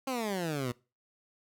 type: exponential sweep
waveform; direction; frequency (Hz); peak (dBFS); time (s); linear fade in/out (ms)
15% pulse; down; 273 to 118.5; -25; 0.07-0.72; 5
effects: noise-tail reverb RT60 0.3 s tail -22 dB re dry